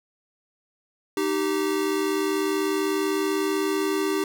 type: tone pair together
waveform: square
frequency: 308.3 / 388.4 Hz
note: D#4 / G4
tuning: -16 / -16 cents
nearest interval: major third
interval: 400 cents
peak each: -27 / -25 dBFS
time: 1.17-4.24 s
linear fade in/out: 2 ms
effects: none